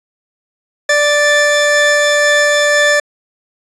40% pulse tone pair together, 587.3 / 1759.9 Hz, D5 / A6, 0 / 0 cents, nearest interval octave + perfect fifth, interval 1900 cents, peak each -11 dBFS, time 0.89-3 s, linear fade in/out 5 ms, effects resampled to 22050 Hz + 7-bit

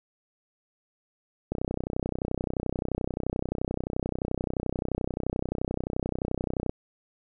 click train, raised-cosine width 2 ms, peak -15 dBFS, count 164, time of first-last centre 1.52-6.695 s, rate 31.5 Hz, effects none

